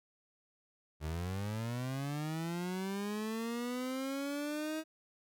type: linear sweep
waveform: 30% pulse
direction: up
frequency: 74 to 318.2 Hz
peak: -33 dBFS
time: 1-4.84 s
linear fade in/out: 50 ms
effects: none